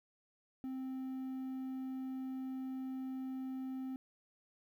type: tone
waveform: triangle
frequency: 261.6 Hz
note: C4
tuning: in tune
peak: -37 dBFS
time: 0.64-3.96 s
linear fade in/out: 0 ms
effects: 12-bit